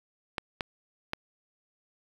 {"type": "clicks", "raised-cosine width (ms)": 0.3, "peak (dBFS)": -14, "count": 3, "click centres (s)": [0.382, 0.608, 1.134], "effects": ["7-bit"]}